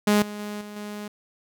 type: tone with level steps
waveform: sawtooth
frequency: 208 Hz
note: G#3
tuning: 3 cents sharp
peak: -13 / -29 / -27 / -33 / -29 dBFS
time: 0.07-1.08 s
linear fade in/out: 5 ms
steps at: 0.22 / 0.39 / 0.61 / 0.76 s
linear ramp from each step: 2 ms
effects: none